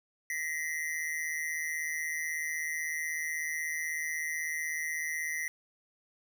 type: ring-modulated tone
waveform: square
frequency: 1975.5 Hz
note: B6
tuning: in tune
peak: -30 dBFS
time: 0.3-5.48 s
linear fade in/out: 0 ms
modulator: 78.1 Hz
effects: none